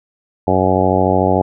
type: harmonic tone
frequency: 93.5 Hz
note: F#2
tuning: 19 cents sharp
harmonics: 1 / 2 / 3 / 4 / 5 / 6 / 7 / 8 / 9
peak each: -20 / -20 / -20 / -20 / -20 / -20 / -20 / -20 / -20 dBFS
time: 0.47-1.42 s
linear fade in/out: 5 ms
effects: none